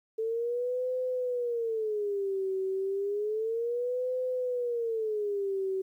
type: tone with vibrato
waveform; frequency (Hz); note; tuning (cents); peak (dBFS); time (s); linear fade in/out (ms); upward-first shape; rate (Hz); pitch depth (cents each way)
sine; 440; A4; 0; -28; 0.18-5.82; 10; sine; 0.31; 250
effects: 11-bit